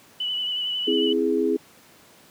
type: tone with vibrato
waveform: sine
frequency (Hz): 2972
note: F#7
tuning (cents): +7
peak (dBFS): -24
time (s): 0.2-1.13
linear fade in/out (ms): 5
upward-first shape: triangle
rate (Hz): 11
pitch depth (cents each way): 34
type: chord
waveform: sine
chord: C augmented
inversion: none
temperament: equal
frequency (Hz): 261.6 / 329.6 / 415.3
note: C4 / E4 / G#4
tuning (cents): 0 / 0 / 0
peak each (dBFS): -25 / -24 / -22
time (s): 0.87-1.57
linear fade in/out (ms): 10
effects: pink hiss -52 dBFS RMS until 2.3 s + high-pass 150 Hz 12 dB/octave